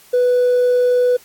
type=tone with hard clipping; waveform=triangle; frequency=494.5 Hz; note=B4; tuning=2 cents sharp; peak=-11 dBFS; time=0.13-1.17 s; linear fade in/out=10 ms; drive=2 dB; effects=white hiss -47 dBFS RMS until 1.24 s + AAC 64 kbps

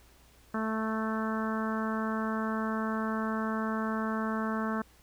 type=harmonic tone; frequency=220 Hz; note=A3; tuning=in tune; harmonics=1 / 2 / 3 / 4 / 5 / 6 / 7 / 8; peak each=-31 / -39 / -40 / -42 / -38 / -39 / -41 / -46 dBFS; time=0.54-4.82 s; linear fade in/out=5 ms; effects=added 60 Hz sine -61 dBFS peak until 5.02 s + pink hiss -61 dBFS RMS until 5.02 s

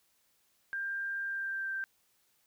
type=tone with pitch glide; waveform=sine; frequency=1592 to 1568.3 Hz; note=G6 to G6; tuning=+26 to 0 cents; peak=-33 dBFS; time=0.73-1.84 s; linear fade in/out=0 ms; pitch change=-26 cents; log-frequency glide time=1.25-1.72 s; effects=white hiss -72 dBFS RMS until 2.46 s

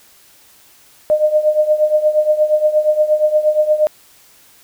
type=tone with tremolo; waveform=sine; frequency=610 Hz; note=D#5; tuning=34 cents flat; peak=-7 dBFS; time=1.1-3.87 s; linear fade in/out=0 ms; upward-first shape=triangle; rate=8.5 Hz; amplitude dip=85%; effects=white hiss -48 dBFS RMS until 4.63 s

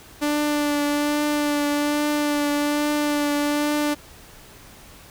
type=tone with vibrato; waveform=sawtooth; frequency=293.7 Hz; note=D4; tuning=in tune; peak=-16 dBFS; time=0.21-3.95 s; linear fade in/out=20 ms; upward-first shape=triangle; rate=1.2 Hz; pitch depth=20 cents each way; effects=pink hiss -46 dBFS RMS until 5.1 s

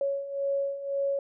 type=beating tone pair; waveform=sine; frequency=554.4 / 556.3 Hz; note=C#5 / C#5; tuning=0 / +6 cents; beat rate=1.9 Hz; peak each=-33 / -28 dBFS; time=0.01-1.19 s; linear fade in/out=2 ms; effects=none

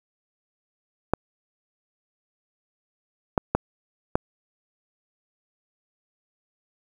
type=clicks; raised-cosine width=1 ms; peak=-5 dBFS; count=4; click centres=1.136 / 3.378 / 3.55 / 4.155 s; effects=7-bit

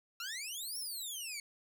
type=exponential two-way sweep; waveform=15% pulse; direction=up then down; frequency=1335 to 5588 to 2191 Hz; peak=-33 dBFS; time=0.2-1.4 s; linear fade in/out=2 ms; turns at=0.78 s; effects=none

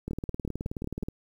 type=two click trains; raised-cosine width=3 ms; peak=-20 / -20 dBFS; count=20 / 6; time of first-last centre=0.08-1.085 / 0.11-1.027 s; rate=18.9 / 5.45 Hz; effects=9-bit

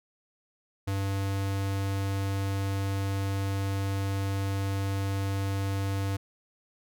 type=tone; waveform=square; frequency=98 Hz; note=G2; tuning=in tune; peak=-28 dBFS; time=0.87-6.17 s; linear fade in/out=10 ms; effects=none

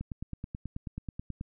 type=click train; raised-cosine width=5 ms; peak=-24 dBFS; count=14; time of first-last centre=0.01-1.411 s; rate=9.28 Hz; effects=none

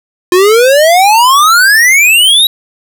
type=exponential sweep; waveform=square; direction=up; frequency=350 to 3900 Hz; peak=-4 dBFS; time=0.32-2.47 s; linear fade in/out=2 ms; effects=none

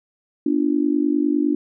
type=tone with amplitude modulation; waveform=sine; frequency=293.7 Hz; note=D4; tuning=in tune; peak=-12 dBFS; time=0.46-1.55 s; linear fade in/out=5 ms; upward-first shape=sine; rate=49.9 Hz; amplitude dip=95%; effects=none

